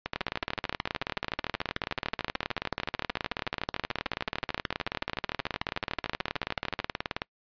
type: two click trains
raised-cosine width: 0.3 ms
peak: -13 / -14 dBFS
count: 133 / 92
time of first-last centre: 0.16-7.219 / 0.06-6.801 s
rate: 18.7 / 13.5 Hz
effects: noise-tail reverb RT60 0.1 s tail -26 dB re dry + resampled to 11025 Hz